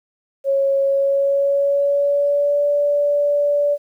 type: tone with pitch glide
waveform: sine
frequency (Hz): 549 to 579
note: C#5 to D5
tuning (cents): -17 to -25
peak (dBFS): -14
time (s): 0.44-3.78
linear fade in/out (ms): 50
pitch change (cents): +92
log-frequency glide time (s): 0.82-2.65
effects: 9-bit